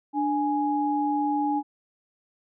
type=tone pair together; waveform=sine; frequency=294.2 / 832.1 Hz; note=D4 / G#5; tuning=+3 / +3 cents; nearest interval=octave + tritone; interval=1800 cents; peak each=-25 dBFS; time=0.13-1.63 s; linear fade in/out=50 ms; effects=none